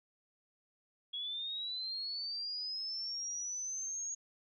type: linear sweep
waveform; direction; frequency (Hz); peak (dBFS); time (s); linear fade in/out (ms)
sine; up; 3322 to 6645; -37; 1.13-4.15; 10
effects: none